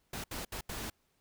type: noise bursts at uneven times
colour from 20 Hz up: pink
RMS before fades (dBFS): -40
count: 4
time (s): 0.13-0.24 / 0.31-0.45 / 0.52-0.61 / 0.69-0.9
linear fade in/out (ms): 5
effects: pink hiss -75 dBFS RMS until 1.2 s